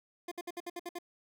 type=tone bursts; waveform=25% pulse; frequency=349.2 Hz; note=F4; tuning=in tune; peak=-34 dBFS; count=8; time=0.28-0.987 s; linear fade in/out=5 ms; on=35 ms; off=61 ms; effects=none